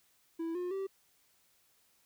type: tone with pitch steps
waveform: triangle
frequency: 329.6 / 357.4 / 387.5 Hz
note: E4 / F4 / G4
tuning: 0 / +40 / -20 cents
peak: -32 dBFS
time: 0.39-0.87 s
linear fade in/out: 10 ms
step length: 160 ms
effects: white hiss -70 dBFS RMS until 2.05 s